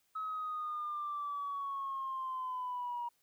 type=linear sweep; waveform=sine; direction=down; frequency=1286 to 950 Hz; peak=-35 dBFS; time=0.15-3.09 s; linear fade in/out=10 ms; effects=tanh soft clip ceiling -31 dBFS + white hiss -75 dBFS RMS until 3.22 s